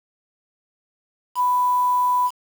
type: tone with quantisation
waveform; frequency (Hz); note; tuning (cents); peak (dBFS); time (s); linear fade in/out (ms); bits
sine; 992; B5; +7; -16; 1.35-2.31; 50; 6
effects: none